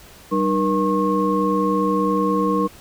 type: tone cluster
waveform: sine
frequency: 193.8 / 303.8 / 477.1 / 1083 Hz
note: G3 / D#4 / A#4 / C#6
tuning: -20 / -41 / +40 / -41 cents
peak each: -22 dBFS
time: 0.31-2.68 s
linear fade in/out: 20 ms
effects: pink hiss -45 dBFS RMS until 2.8 s